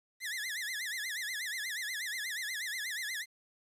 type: tone with vibrato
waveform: sawtooth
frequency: 1864.7 Hz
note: A#6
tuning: in tune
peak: -32 dBFS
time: 0.2-3.26 s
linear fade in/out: 50 ms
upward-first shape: sine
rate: 8.3 Hz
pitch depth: 200 cents each way
effects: resampled to 32000 Hz + 11-bit